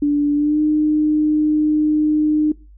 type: tone with pitch glide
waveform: sine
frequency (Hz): 291.1 to 304.3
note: D4 to D#4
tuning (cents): -15 to -38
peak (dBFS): -13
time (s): 0.02-2.52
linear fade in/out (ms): 5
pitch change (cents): +77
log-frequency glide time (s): 0.35-0.6
effects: noise-tail reverb RT60 0.3 s tail -22 dB re dry + added 50 Hz sine -41 dBFS peak until 2.77 s